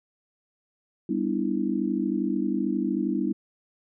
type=chord; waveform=sine; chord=E minor seventh; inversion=first; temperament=just; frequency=197.78 / 247.2 / 296.7 / 329.6 Hz; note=G3 / B3 / D4 / E4; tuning=+16 / +2 / +18 / 0 cents; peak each=-29 dBFS; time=1.09-3.33 s; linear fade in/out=5 ms; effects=none